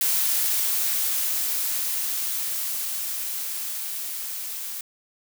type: noise with level ramp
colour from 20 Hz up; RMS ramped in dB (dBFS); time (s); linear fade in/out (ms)
blue; -22 to -33; 0.01-4.81; 2
effects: none